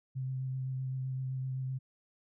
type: tone with vibrato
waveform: sine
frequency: 130.81 Hz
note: C3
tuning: in tune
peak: -33 dBFS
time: 0.15-1.79 s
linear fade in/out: 20 ms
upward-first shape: sine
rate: 7.8 Hz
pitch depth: 15 cents each way
effects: none